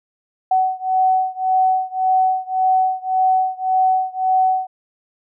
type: beating tone pair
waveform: sine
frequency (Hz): 750 / 751.8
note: F#5 / F#5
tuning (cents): +23 / +27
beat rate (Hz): 1.8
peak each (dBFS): -17 / -18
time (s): 0.51-4.67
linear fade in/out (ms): 5
effects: none